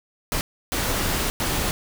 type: noise bursts at uneven times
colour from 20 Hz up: pink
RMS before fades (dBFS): -24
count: 3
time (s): 0.32-0.41 / 0.72-1.3 / 1.4-1.71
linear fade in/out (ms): 0
effects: none